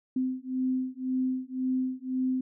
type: beating tone pair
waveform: sine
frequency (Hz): 256.9 / 258.8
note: C4 / C4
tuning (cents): -32 / -19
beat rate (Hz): 1.9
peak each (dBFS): -30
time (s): 0.16-2.41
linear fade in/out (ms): 5
effects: none